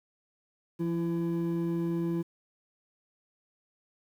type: tone pair together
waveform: triangle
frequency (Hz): 170 / 335.7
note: F3 / E4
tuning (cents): -46 / +32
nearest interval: octave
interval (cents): 1178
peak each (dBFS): -28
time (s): 0.79-2.23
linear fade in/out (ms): 20
effects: tanh soft clip ceiling -18 dBFS + 10-bit